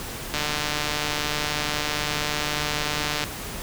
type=click train; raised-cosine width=0.2 ms; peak=-8 dBFS; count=433; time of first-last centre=0.34-3.239 s; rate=149 Hz; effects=pink hiss -34 dBFS RMS until 3.62 s